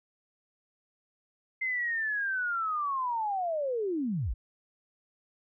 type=linear sweep; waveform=sine; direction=down; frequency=2087 to 35.55 Hz; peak=-28 dBFS; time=1.61-4.34 s; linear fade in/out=10 ms; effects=none